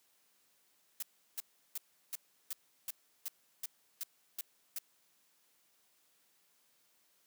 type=noise bursts; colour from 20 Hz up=blue; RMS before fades=-39 dBFS; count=11; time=1-4.786 s; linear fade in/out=2 ms; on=26 ms; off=350 ms; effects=white hiss -72 dBFS RMS until 7.26 s + high-pass 150 Hz 12 dB/octave